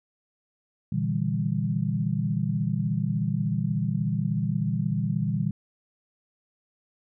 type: chord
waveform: sine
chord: E half-diminished seventh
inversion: second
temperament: just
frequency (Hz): 118.67 / 148.33 / 164.81 / 197.78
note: Bb2 / D3 / E3 / G3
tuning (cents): +31 / +18 / 0 / +16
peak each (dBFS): -29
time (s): 0.92-5.51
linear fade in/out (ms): 5
effects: none